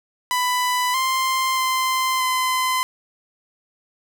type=tone with pitch steps; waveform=sawtooth; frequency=995 / 1047 / 1038 / 1026 Hz; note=B5 / C6 / C6 / C6; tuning=+13 / +1 / -14 / -34 cents; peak=-15 dBFS; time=0.31-2.83 s; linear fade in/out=0 ms; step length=630 ms; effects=none